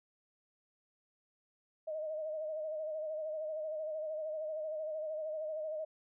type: tone with vibrato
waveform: sine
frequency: 622.3 Hz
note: D#5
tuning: in tune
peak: -36 dBFS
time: 1.87-5.85 s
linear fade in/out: 10 ms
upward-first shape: sine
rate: 13 Hz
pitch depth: 48 cents each way
effects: none